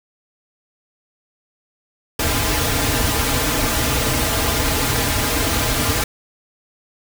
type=noise with comb filter; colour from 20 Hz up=pink; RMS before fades=-19 dBFS; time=2.19-6.04 s; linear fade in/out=5 ms; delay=5.4 ms; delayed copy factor=-0.95; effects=none